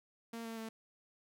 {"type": "tone with pitch steps", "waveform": "sawtooth", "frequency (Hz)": [230, 226.6, 223.2], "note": ["A#3", "A#3", "A3"], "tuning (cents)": [-23, -49, 25], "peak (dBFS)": -38, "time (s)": [0.33, 0.69], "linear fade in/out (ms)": 5, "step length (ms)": 120, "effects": []}